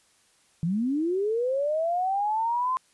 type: linear sweep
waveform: sine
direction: up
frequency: 155.56 to 1046.5 Hz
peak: -23 dBFS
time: 0.63-2.77 s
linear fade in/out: 0 ms
effects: white hiss -63 dBFS RMS until 2.93 s + resampled to 24000 Hz